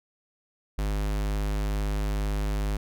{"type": "tone", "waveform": "square", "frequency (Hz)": 51.1, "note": "G#1", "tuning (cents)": -27, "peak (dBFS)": -26, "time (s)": [0.78, 2.77], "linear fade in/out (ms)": 5, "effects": []}